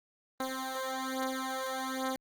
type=beating tone pair; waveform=10% pulse; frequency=261.6 / 262.8 Hz; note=C4 / C4; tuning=0 / +8 cents; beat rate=1.2 Hz; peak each=-28 / -28 dBFS; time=0.4-2.16 s; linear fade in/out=2 ms; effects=Opus 24 kbps